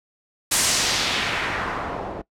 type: noise with low-pass filter sweep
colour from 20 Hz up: white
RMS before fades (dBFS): -24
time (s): 0.51-2.22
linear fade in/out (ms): 10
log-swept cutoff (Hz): 10000 to 550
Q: 1.3
effects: noise-tail reverb RT60 0.1 s tail -20 dB re dry